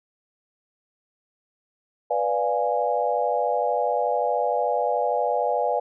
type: chord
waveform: sine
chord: B diminished seventh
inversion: none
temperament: equal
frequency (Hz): 493.9 / 587.3 / 698.5 / 830.6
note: B4 / D5 / F5 / Ab5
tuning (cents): 0 / 0 / 0 / 0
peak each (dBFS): -26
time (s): 2.1-5.8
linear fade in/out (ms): 10
effects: none